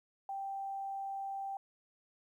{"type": "tone", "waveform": "sine", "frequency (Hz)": 784, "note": "G5", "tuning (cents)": 0, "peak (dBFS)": -37, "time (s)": [0.29, 1.57], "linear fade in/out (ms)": 2, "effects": ["12-bit"]}